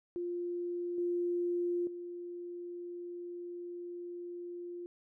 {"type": "tone with level steps", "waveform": "sine", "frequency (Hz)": 350, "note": "F4", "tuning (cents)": 4, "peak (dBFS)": [-34, -30, -40], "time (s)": [0.16, 4.86], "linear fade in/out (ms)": 0, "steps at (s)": [0.98, 1.87], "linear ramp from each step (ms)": 2, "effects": []}